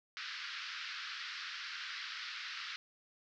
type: band-pass noise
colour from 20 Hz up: pink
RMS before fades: -44 dBFS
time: 0.17-2.76 s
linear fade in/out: 0 ms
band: 1300 to 5200 Hz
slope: 48 dB/octave
effects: none